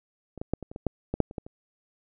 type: clicks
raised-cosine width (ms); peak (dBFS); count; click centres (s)
2; -27 / -19 / -12 / -24 / -27 / -23 / -11 / -15 / -7 / -27 / -19 / -28; 12; 0.377 / 0.415 / 0.536 / 0.627 / 0.715 / 0.761 / 0.867 / 1.14 / 1.203 / 1.311 / 1.382 / 1.465
effects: none